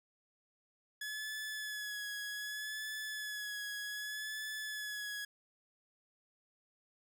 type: tone with vibrato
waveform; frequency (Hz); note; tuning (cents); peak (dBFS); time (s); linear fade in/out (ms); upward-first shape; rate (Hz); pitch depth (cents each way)
sawtooth; 1700; G#6; +40; -36; 1.01-5.25; 5; sine; 0.65; 32
effects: none